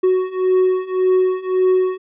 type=beating tone pair; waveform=triangle; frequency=370 / 371.8 Hz; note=F#4 / F#4; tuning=0 / +8 cents; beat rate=1.8 Hz; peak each=-16 / -14 dBFS; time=0.03-1.98 s; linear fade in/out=10 ms; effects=resampled to 8000 Hz